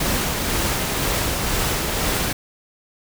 pink noise with tremolo, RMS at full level -21 dBFS, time 0-2.33 s, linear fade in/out 5 ms, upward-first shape sine, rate 2 Hz, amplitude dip 25%, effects none

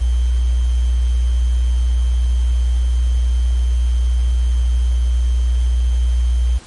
sine tone with sample-and-hold, 60.4 Hz, B1, 38 cents flat, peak -12 dBFS, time 0-6.59 s, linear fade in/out 20 ms, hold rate 3150 Hz, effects pink hiss -41 dBFS RMS until 6.66 s + MP3 48 kbps

